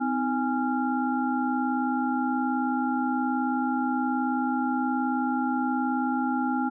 sine tone cluster, 254.6 / 313.4 / 826 / 1383 Hz, C4 / D#4 / G#5 / F6, -47 / +13 / -10 / -17 cents, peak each -26 / -32 / -29 / -33 dBFS, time 0-6.7 s, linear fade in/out 20 ms, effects none

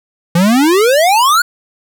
square exponential sweep, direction up, 164.81 to 1480 Hz, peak -8 dBFS, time 0.35-1.42 s, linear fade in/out 5 ms, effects none

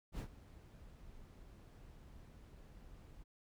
brown noise with ADSR envelope, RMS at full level -40 dBFS, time 0.12-3.24 s, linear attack 70 ms, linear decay 82 ms, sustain -17 dB, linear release 18 ms, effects none

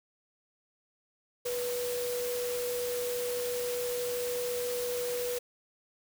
sine tone in noise, 488.9 Hz, B4, 18 cents flat, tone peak -31 dBFS, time 1.45-5.39 s, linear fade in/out 10 ms, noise white, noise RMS -39 dBFS, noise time 1.45-5.39 s, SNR +5 dB, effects none

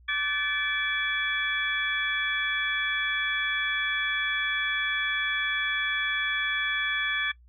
sine tone cluster, 1168 / 1532 / 1740 / 2317 / 3380 Hz, D6 / G6 / A6 / D7 / G#7, -10 / -40 / -20 / -24 / +30 cents, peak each -37 / -37 / -28 / -31 / -32 dBFS, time 0.08-7.32 s, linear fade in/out 10 ms, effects noise-tail reverb RT60 0.1 s tail -20 dB re dry + added 60 Hz sine -52 dBFS peak until 7.48 s

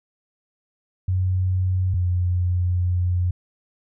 sine tone pair in turn, 92.5 / 89.45 Hz, F#2 / F2, 0 / +42 cents, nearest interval minor second, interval 58 cents, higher first, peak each -18 dBFS, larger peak neither, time 1.08-1.94 / 1.94-3.31 s, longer second, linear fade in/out 5 ms, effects none

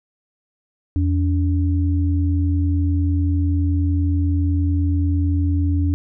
sine tone pair together, 84.4 / 285.8 Hz, E2 / D4, +41 / -47 cents, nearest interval octave + major sixth, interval 2112 cents, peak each -16 / -23 dBFS, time 0.96-5.94 s, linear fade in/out 0 ms, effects none

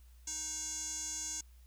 square tone with band-pass filter, 311.1 Hz, D#4, in tune, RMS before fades -40 dBFS, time 0.27-1.41 s, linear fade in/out 5 ms, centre 6700 Hz, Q 8.9, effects added 60 Hz sine -55 dBFS peak until 1.66 s + white hiss -70 dBFS RMS until 1.66 s

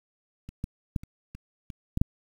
clicks, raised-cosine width 5 ms, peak -28 / -18 / -14 / -30 / -29 / -27 / -14 / -8 dBFS, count 8, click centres 0.49 / 0.641 / 0.962 / 1.035 / 1.35 / 1.702 / 1.974 / 2.015 s, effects 8-bit

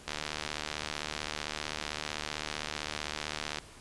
click train, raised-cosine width 0.2 ms, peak -16 dBFS, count 266, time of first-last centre 0.08-3.585 s, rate 75.6 Hz, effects pink hiss -52 dBFS RMS until 3.8 s + resampled to 24000 Hz

